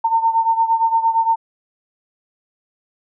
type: beating tone pair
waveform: sine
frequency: 905 / 913.7 Hz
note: A5 / A#5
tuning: +48 / -35 cents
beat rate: 8.7 Hz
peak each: -15 / -19 dBFS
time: 0.04-1.36 s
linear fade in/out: 10 ms
effects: none